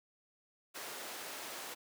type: high-pass noise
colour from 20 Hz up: pink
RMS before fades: -45 dBFS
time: 0.74-1.75 s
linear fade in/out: 20 ms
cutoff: 460 Hz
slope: 12 dB/octave
effects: none